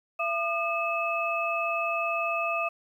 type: tone cluster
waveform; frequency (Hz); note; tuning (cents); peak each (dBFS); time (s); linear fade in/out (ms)
sine; 673 / 1211 / 2589; E5 / D#6 / E7; +36 / -47 / -32; -30; 0.19-2.69; 10
effects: 10-bit